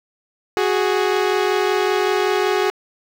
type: tone pair together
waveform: sawtooth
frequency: 370 / 415.3 Hz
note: F#4 / G#4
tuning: 0 / 0 cents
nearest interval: major second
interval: 200 cents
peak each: -15 dBFS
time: 0.57-2.7 s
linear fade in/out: 0 ms
effects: low-pass 5000 Hz 12 dB/octave + 7-bit